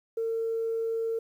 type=tone; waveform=sine; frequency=453.7 Hz; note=A#4; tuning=47 cents flat; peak=-26 dBFS; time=0.17-1.19 s; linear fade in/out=5 ms; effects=tanh soft clip ceiling -22 dBFS + 10-bit